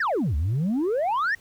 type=exponential two-way sweep; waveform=sine; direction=down then up; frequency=1915 to 68 to 1915 Hz; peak=-19 dBFS; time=0-1.35 s; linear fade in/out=5 ms; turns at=0.36 s; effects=tanh soft clip ceiling -20 dBFS + pink hiss -56 dBFS RMS until 1.4 s